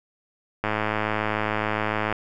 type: click train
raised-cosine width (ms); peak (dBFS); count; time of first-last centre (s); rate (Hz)
0.5; -9; 160; 0.64-2.126; 107
effects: none